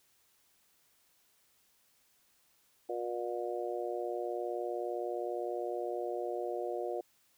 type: harmonic tone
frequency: 119.7 Hz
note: A#2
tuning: 46 cents sharp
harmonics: 3 / 4 / 5 / 6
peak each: -38 / -39 / -40 / -41 dBFS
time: 2.89-7.01 s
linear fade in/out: 5 ms
effects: white hiss -70 dBFS RMS until 7.37 s